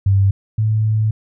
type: tone pair in turn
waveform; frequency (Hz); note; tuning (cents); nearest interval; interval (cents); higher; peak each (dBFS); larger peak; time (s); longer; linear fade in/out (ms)
sine; 98 / 108.7; G2 / A2; 0 / -21; major second; 179; second; -10 / -13; first; 0.06-0.31 / 0.58-1.11; second; 5
effects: none